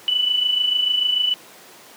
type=tone with amplitude modulation; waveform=sine; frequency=2977 Hz; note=F#7; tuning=10 cents sharp; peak=-14 dBFS; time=0.08-1.34 s; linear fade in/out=0 ms; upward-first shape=sine; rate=26.8 Hz; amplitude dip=60%; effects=pink hiss -44 dBFS RMS until 1.96 s + high-pass 300 Hz 12 dB/octave